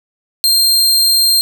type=tone; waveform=sawtooth; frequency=4186 Hz; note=C8; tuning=in tune; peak=-6 dBFS; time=0.44-1.41 s; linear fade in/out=0 ms; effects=none